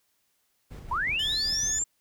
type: noise with tremolo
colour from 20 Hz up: brown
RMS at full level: -40 dBFS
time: 0.7-1.84 s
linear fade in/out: 20 ms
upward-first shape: square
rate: 5.4 Hz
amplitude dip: 35%
type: linear sweep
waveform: sine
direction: up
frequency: 896 to 7459 Hz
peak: -25 dBFS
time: 0.91-1.84 s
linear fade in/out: 5 ms
type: tone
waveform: 15% pulse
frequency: 1755 Hz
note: A6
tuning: 5 cents flat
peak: -30 dBFS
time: 1.19-1.79 s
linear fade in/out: 5 ms
effects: white hiss -72 dBFS RMS until 2 s